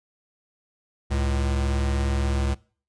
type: tone pair together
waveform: square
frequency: 69.3 / 110 Hz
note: C#2 / A2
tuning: 0 / 0 cents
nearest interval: minor sixth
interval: 800 cents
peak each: -23 / -31 dBFS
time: 1.1-2.55 s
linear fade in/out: 20 ms
effects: noise-tail reverb RT60 0.4 s tail -22 dB re dry + resampled to 22050 Hz